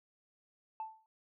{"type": "tone with exponential decay", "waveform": "sine", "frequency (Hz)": 880, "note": "A5", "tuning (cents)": 0, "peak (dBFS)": -34, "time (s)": [0.8, 1.06], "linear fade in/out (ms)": 1, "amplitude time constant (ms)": 56, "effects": ["tanh soft clip ceiling -33 dBFS"]}